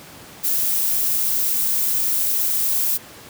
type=noise; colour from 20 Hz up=violet; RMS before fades=-20 dBFS; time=0.43-2.98 s; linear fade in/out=20 ms; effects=pink hiss -41 dBFS RMS until 3.29 s + high-pass 100 Hz 12 dB/octave